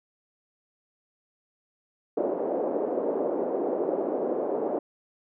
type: band-pass noise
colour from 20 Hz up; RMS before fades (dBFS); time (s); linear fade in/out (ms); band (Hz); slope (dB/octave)
white; -28; 2.17-4.79; 5; 300 to 570; 24
effects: none